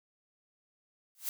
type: noise with exponential growth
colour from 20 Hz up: blue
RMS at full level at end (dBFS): -31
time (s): 1.15-1.29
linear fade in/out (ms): 1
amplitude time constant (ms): 30
effects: none